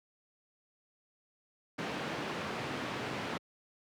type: band-pass noise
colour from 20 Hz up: pink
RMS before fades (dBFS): -38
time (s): 1.78-3.38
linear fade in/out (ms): 10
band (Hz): 150 to 3000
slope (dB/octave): 12
effects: high-pass 80 Hz 12 dB/octave